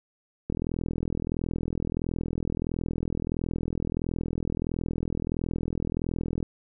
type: click train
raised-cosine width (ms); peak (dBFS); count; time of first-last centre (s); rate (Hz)
3; -16; 247; 0.5-6.428; 41.5
effects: none